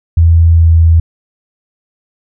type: tone with pitch glide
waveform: sine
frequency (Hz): 83.1 to 82.24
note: E2 to E2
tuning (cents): +15 to -4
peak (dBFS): -3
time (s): 0.17-1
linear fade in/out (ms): 5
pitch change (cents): -19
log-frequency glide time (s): 0.52-0.68
effects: none